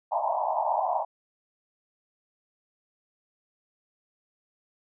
pink band-pass noise, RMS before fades -27 dBFS, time 0.11-1.05 s, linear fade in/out 20 ms, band 620 to 1000 Hz, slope 96 dB/octave, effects none

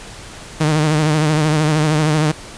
sawtooth tone with vibrato, 153.6 Hz, D#3, 22 cents flat, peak -9 dBFS, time 0.6-2.32 s, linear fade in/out 10 ms, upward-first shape triangle, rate 13 Hz, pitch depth 70 cents each way, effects pink hiss -35 dBFS RMS until 2.57 s + resampled to 22050 Hz

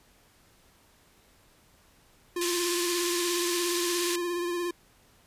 square tone with vibrato, 349.2 Hz, F4, in tune, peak -29 dBFS, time 2.36-4.71 s, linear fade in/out 5 ms, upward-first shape triangle, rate 17 Hz, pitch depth 37 cents each way
pink band-pass noise, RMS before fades -32 dBFS, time 2.41-4.16 s, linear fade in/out 5 ms, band 3200 to 10000 Hz, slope 12 dB/octave
effects pink hiss -61 dBFS RMS until 5.26 s + resampled to 32000 Hz

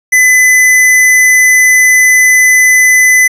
square tone, 2011 Hz, B6, 31 cents sharp, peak -4 dBFS, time 0.12-3.28 s, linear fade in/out 10 ms, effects resampled to 32000 Hz

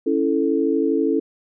sine chord, A major, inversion first, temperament equal, 277.2 / 329.6 / 440 Hz, C#4 / E4 / A4, 0 / 0 / 0 cents, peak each -21 dBFS, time 0.06-1.2 s, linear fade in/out 10 ms, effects none

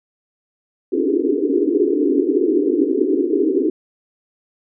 pink band-pass noise, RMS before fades -17 dBFS, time 0.92-3.7 s, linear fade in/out 5 ms, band 270 to 440 Hz, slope 96 dB/octave, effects none

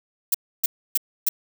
violet noise bursts, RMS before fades -19 dBFS, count 4, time 0.32-1.29 s, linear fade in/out 5 ms, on 25 ms, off 290 ms, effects none

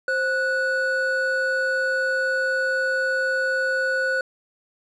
triangle tone pair together, 526 / 1474.1 Hz, C5 / F#6, +9 / -7 cents, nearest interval octave + tritone, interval 1784 cents, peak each -23 / -20 dBFS, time 0.08-4.21 s, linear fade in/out 2 ms, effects resampled to 24000 Hz

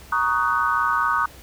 sine chord, D# minor seventh, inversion second, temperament just, 933.4 / 1120.1 / 1244.5 / 1493.4 Hz, A#5 / C#6 / D#6 / F#6, +2 / +18 / 0 / +16 cents, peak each -26 / -24 / -22 / -24 dBFS, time 0.12-1.26 s, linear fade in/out 5 ms, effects added 66 Hz sine -47 dBFS peak until 1.42 s + pink hiss -46 dBFS RMS until 1.42 s

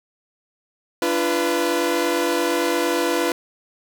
sawtooth chord, B diminished, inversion first, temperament equal with one note detuned, 293.7 / 342.4 / 493.9 Hz, D4 / F4 / B4, 0 / -34 / 0 cents, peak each -22 / -18 / -19 dBFS, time 1.02-3.32 s, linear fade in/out 2 ms, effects none

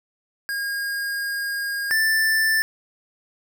square tone pair in turn, 1625 / 1768.4 Hz, G#6 / A6, -38 / +8 cents, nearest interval minor second, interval 146 cents, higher second, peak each -25 / -18 dBFS, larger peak second, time 0.49-1.91 / 1.91-2.62 s, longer first, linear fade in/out 0 ms, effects none

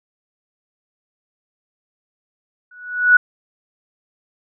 sine tone with exponential growth, 1471 Hz, F#6, 11 cents flat, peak -4 dBFS, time 2.71-3.17 s, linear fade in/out 5 ms, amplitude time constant 100 ms, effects none

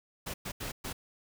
pink noise bursts at uneven times, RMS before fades -38 dBFS, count 4, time 0.26-0.34 / 0.45-0.52 / 0.6-0.72 / 0.84-0.93 s, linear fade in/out 10 ms, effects none

